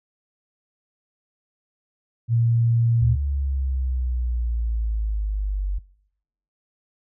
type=tone; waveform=sine; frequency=116.54 Hz; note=A#2; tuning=in tune; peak=-16 dBFS; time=2.28-3.17 s; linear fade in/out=50 ms
type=exponential sweep; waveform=sine; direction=down; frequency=73.42 to 47.45 Hz; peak=-21 dBFS; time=3.01-5.79 s; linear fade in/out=10 ms
effects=noise-tail reverb RT60 0.8 s tail -24 dB re dry

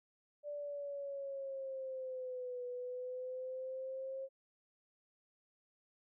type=linear two-way sweep; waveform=sine; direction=down then up; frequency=587.3 to 492.1 to 537 Hz; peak=-40 dBFS; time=0.43-4.29 s; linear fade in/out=50 ms; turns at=2.65 s; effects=none

